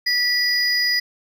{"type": "tone pair together", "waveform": "triangle", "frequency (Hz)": [1956, 4929], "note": ["B6", "D#8"], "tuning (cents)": [-17, -17], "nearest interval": "octave + major third", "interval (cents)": 1600, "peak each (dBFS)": [-19, -18], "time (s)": [0.06, 1], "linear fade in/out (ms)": 10, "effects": []}